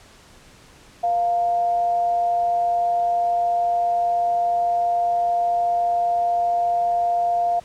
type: tone with amplitude modulation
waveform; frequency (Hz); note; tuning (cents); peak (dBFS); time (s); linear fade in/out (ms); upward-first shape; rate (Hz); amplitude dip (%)
sine; 698.5; F5; 0; -16; 1.03-7.6; 10; sine; 214; 30
effects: pink hiss -49 dBFS RMS until 7.64 s + low-pass 9000 Hz 12 dB/octave